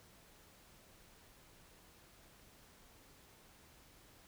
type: silence
effects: pink hiss -63 dBFS RMS until 4.27 s